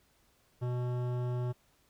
sine tone with hard clipping, 123.47 Hz, B2, in tune, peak -33 dBFS, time 0.61-1.53 s, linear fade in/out 20 ms, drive 15 dB, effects pink hiss -69 dBFS RMS until 1.89 s

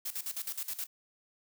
blue noise with tremolo, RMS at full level -36 dBFS, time 0.05-0.87 s, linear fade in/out 10 ms, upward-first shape square, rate 9.5 Hz, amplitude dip 80%, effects none

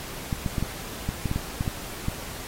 clicks, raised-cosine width 5 ms, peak -13 dBFS, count 11, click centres 0.328 / 0.462 / 0.582 / 0.626 / 1.09 / 1.257 / 1.314 / 1.36 / 1.609 / 1.678 / 2.084 s, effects pink hiss -38 dBFS RMS until 2.47 s + AAC 48 kbps

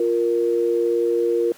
sine tone pair together, 349.4 / 467.9 Hz, F4 / A#4, +1 / +6 cents, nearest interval perfect fourth, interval 505 cents, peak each -20 / -19 dBFS, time 0-1.52 s, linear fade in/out 2 ms, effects pink hiss -47 dBFS RMS until 1.57 s + high-pass 200 Hz 12 dB/octave

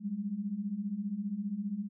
sine beating tone pair, 192.5 / 207.5 Hz, G3 / G#3, -31 / -1 cents, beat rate 15 Hz, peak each -38 / -34 dBFS, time 0-1.89 s, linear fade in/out 50 ms, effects none

